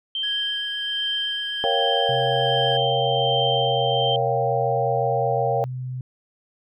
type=tone with tremolo; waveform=sine; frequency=3136 Hz; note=G7; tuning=in tune; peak=-22 dBFS; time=0.15-4.16 s; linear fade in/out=2 ms; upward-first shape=sine; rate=1.3 Hz; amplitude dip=40%
type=tone with vibrato; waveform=triangle; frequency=1661.2 Hz; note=G#6; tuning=in tune; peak=-30 dBFS; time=0.23-2.77 s; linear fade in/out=5 ms; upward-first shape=sine; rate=7.9 Hz; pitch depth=11 cents each way
type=chord; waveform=sine; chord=G half-diminished seventh; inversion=first; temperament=equal; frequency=466.2 / 554.4 / 698.5 / 784 Hz; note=Bb4 / Db5 / F5 / G5; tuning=0 / 0 / 0 / 0 cents; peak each=-25 dBFS; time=1.64-5.64 s; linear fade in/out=0 ms
type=tone with pitch glide; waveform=sine; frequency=130.81 to 127.45 Hz; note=C3 to C3; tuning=0 to -45 cents; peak=-27 dBFS; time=2.09-6.01 s; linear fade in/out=2 ms; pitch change=-45 cents; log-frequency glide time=3.13-4.31 s
effects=none